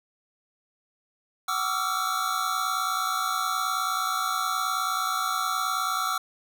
square tone cluster, 753 / 1142 / 1211 / 1321 / 1380 Hz, F#5 / D6 / D#6 / E6 / F6, +30 / -49 / -47 / +3 / -21 cents, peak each -36 / -33 / -36 / -29 / -33 dBFS, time 1.48-6.18 s, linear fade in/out 5 ms, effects none

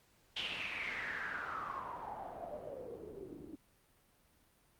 white noise with low-pass filter sweep, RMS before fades -43 dBFS, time 0.36-3.56 s, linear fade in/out 10 ms, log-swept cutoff 3200 to 290 Hz, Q 6.6, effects pink hiss -70 dBFS RMS until 4.79 s + Opus 48 kbps

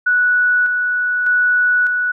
sine tone with tremolo, 1474 Hz, F#6, 7 cents flat, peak -11 dBFS, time 0.06-2.12 s, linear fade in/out 10 ms, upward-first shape square, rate 0.83 Hz, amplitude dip 35%, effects none

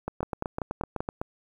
two click trains, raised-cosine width 1 ms, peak -16 / -15 dBFS, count 10 / 5, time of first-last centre 0.08-1.215 / 0.23-1.005 s, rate 7.93 / 5.16 Hz, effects 9-bit

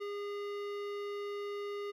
sine tone with hard clipping, 407.7 Hz, G#4, 32 cents flat, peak -39 dBFS, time 0-1.92 s, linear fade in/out 20 ms, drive 16 dB, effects none

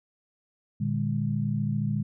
sine tone cluster, 116.3 / 149.6 / 204.5 Hz, A#2 / D3 / G#3, -4 / +32 / -26 cents, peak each -29 dBFS, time 0.8-2.03 s, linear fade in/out 10 ms, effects none

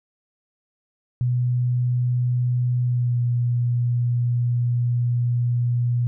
sine tone with pitch glide, 123.47 to 121 Hz, B2 to B2, 0 to -35 cents, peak -18 dBFS, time 1.21-6.07 s, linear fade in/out 0 ms, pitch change -35 cents, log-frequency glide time 2.84-3.2 s, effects none

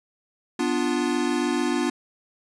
square chord, B diminished, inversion none, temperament equal, 246.9 / 293.7 / 349.2 Hz, B3 / D4 / F4, 0 / 0 / 0 cents, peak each -27 dBFS, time 0.59-1.9 s, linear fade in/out 5 ms, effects resampled to 22050 Hz

